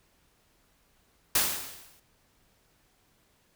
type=noise with exponential decay; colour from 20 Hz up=white; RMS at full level=-22 dBFS; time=1.35-2 s; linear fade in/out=5 ms; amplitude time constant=140 ms; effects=pink hiss -67 dBFS RMS until 3.55 s